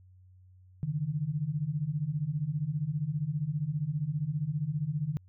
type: beating tone pair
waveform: sine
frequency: 140.1 / 155.1 Hz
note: C#3 / D#3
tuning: +19 / -5 cents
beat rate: 15 Hz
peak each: -33 / -31 dBFS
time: 0.83-5.17 s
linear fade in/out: 0 ms
effects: added 92 Hz sine -54 dBFS peak until 5.28 s